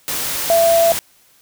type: tone in noise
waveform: sine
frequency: 670 Hz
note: E5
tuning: 28 cents sharp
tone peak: -10 dBFS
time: 0.5-0.92 s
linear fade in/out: 0 ms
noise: white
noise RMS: -22 dBFS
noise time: 0.08-0.99 s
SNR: +9 dB
effects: white hiss -53 dBFS RMS until 1.41 s